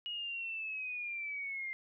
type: linear sweep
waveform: sine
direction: down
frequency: 2897 to 2094 Hz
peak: -37 dBFS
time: 0.06-1.73 s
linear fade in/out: 0 ms
effects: none